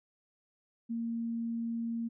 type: tone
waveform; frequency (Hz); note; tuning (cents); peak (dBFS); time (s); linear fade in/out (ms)
sine; 231; A#3; -16; -32; 0.89-2.09; 20
effects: none